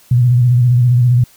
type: tone with vibrato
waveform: sine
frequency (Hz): 122.7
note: B2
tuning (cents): -11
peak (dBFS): -7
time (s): 0.11-1.24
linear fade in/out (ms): 5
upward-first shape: square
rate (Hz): 15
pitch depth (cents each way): 46
effects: white hiss -47 dBFS RMS until 1.36 s